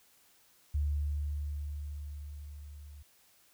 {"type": "tone with level ramp", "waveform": "sine", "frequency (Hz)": 73.2, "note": "D2", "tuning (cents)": -5, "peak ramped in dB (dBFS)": [-27, -47], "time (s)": [0.74, 3.03], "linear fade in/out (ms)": 10, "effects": ["white hiss -65 dBFS RMS until 3.53 s"]}